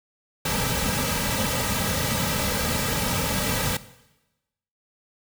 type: noise with comb filter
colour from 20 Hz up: pink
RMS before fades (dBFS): -25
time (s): 0.45-3.77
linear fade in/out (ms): 5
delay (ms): 2.8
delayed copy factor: -0.75
effects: noise-tail reverb RT60 1.0 s tail -17 dB re dry